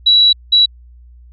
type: tone bursts at uneven times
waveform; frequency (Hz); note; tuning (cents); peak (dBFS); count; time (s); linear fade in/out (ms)
sine; 3914; B7; -16; -6; 2; 0.06-0.33 / 0.52-0.66; 10
effects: added 60 Hz sine -38 dBFS peak until 1.32 s